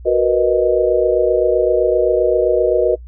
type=chord; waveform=sine; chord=B major seventh; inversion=second; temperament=equal; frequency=370 / 466.2 / 493.9 / 622.3 Hz; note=F#4 / A#4 / B4 / D#5; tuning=0 / 0 / 0 / 0 cents; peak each=-17 dBFS; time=0.05-2.96 s; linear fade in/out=20 ms; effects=noise-tail reverb RT60 0.1 s tail -24 dB re dry + added 60 Hz sine -32 dBFS peak until 3.07 s